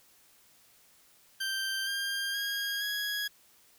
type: tone with pitch steps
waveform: 20% pulse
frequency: 1568 / 1599.1 / 1630.8 / 1663.2 Hz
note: G6 / G6 / G#6 / G#6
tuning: 0 / +34 / -32 / +2 cents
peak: -26 dBFS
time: 1.4-3.28 s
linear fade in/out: 10 ms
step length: 470 ms
effects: white hiss -62 dBFS RMS until 3.78 s